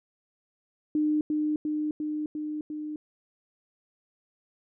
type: tone with echo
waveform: sine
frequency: 303.2 Hz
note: D#4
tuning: 45 cents flat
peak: -22 dBFS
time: 0.95-1.21 s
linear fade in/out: 2 ms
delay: 350 ms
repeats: 5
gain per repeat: -2 dB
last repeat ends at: 2.96 s
effects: none